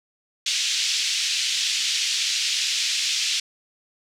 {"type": "band-pass noise", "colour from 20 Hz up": "pink", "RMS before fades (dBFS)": -24, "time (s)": [0.46, 3.4], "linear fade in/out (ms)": 5, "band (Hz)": [2700, 6600], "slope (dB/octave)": 24, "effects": []}